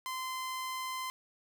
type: tone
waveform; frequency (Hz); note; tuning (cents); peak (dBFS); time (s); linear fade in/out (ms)
sawtooth; 1034; C6; -21; -32; 0.06-1.1; 0
effects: none